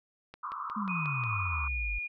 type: click train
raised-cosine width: 0.3 ms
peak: -29 dBFS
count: 6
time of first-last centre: 0.34-1.238 s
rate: 5.57 Hz
type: band-pass noise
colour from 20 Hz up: white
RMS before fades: -38 dBFS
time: 0.43-1.68 s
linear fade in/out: 5 ms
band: 1000 to 1300 Hz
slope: 96 dB/octave
type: exponential sweep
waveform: sine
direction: down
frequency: 220 to 46.25 Hz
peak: -32 dBFS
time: 0.76-1.99 s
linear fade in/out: 10 ms
type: tone with pitch glide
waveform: sine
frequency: 2489 to 2435 Hz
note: D#7 to D#7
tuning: 0 to -38 cents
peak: -33 dBFS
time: 0.88-2.08 s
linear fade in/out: 20 ms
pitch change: -38 cents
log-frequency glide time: 1.03-1.89 s
effects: none